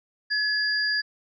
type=tone pair together; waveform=sine; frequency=1700 / 4813 Hz; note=G#6 / D8; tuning=+40 / +42 cents; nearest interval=octave + tritone; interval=1802 cents; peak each=-24 / -26 dBFS; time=0.3-1.02 s; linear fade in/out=20 ms; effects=none